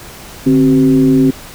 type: tone with frequency modulation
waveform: sine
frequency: 264.9 Hz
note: C4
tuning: 22 cents sharp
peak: -6 dBFS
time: 0.46-1.31 s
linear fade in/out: 10 ms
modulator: 117 Hz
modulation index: 0.69
effects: pink hiss -33 dBFS RMS until 1.54 s